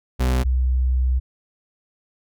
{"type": "tone pair in turn", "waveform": ["40% pulse", "sine"], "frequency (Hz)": [63.2, 63.53], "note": ["B1", "B1"], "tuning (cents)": [41, 50], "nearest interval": "unison", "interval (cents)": 9, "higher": "second", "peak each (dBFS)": -16, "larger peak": "neither", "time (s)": [[0.19, 0.44], [0.44, 1.2]], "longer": "second", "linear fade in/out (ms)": 20, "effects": []}